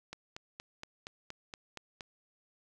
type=click train; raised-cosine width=0.2 ms; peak=-25 dBFS; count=9; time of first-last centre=0.13-2.008 s; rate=4.26 Hz; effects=none